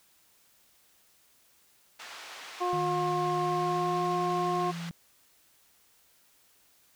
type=band-pass noise; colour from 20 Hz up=pink; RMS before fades=-45 dBFS; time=1.99-4.9 s; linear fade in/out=10 ms; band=980 to 5200 Hz; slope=12 dB/octave
type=harmonic tone; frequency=357.7 Hz; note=F4; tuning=41 cents sharp; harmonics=1 / 2 / 3; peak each=-31 / -31 / -31 dBFS; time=2.6-4.72 s; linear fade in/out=20 ms
type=tone with pitch glide; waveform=sine; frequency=156.8 to 169.03 Hz; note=D#3 to E3; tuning=+14 to +44 cents; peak=-35 dBFS; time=2.73-4.91 s; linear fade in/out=0 ms; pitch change=+130 cents; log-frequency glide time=3.38-4.13 s
effects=white hiss -64 dBFS RMS until 6.95 s